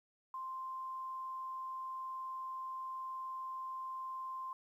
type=tone; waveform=sine; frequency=1046.5 Hz; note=C6; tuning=in tune; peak=-40 dBFS; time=0.34-4.53 s; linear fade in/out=2 ms; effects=12-bit